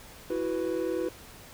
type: chord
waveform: triangle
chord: E suspended second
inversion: none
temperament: equal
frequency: 329.6 / 370 / 493.9 Hz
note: E4 / F#4 / B4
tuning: 0 / 0 / 0 cents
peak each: -30 dBFS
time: 0.3-1.09 s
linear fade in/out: 5 ms
effects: pink hiss -49 dBFS RMS until 1.53 s